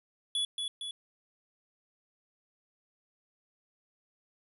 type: tone with echo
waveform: square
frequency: 3408 Hz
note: G#7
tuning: 44 cents sharp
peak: -29 dBFS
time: 0.35-0.45 s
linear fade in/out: 2 ms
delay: 230 ms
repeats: 2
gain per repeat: -4 dB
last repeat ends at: 0.91 s
effects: resampled to 32000 Hz